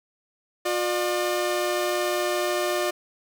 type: tone pair together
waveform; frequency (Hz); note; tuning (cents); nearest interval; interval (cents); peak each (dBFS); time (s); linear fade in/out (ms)
sawtooth; 357.5 / 601.2; F4 / D5; +41 / +40; major sixth; 899; -22; 0.65-2.91; 10
effects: none